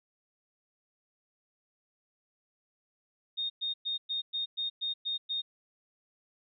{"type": "tone bursts", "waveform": "sine", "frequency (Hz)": 3690, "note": "A#7", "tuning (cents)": -18, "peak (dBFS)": -30, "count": 9, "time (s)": [3.37, 5.42], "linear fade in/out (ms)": 20, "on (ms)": 130, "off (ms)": 110, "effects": []}